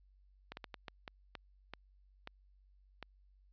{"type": "slowing click train", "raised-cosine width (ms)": 0.3, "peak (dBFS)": -28, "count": 10, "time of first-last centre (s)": [0.52, 3.027], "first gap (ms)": 51, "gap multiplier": 1.4, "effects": ["added 48 Hz sine -63 dBFS peak until 3.52 s", "resampled to 11025 Hz"]}